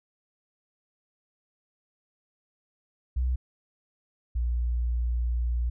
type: tone pair in turn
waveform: sine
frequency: 63 / 59.62 Hz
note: B1 / A#1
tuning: +35 / +40 cents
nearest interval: minor second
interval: 95 cents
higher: first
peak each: -22 / -23 dBFS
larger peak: first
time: 3.16-3.36 / 4.35-5.7 s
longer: second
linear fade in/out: 10 ms
effects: tanh soft clip ceiling -20 dBFS